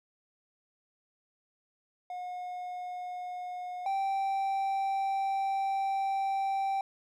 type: tone pair in turn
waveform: triangle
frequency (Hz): 722 / 780.5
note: F#5 / G5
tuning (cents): -43 / -8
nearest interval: minor second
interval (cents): 135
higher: second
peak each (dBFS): -34 / -26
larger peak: second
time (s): 2.1-3.86 / 3.86-6.81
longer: second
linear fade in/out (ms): 2
effects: none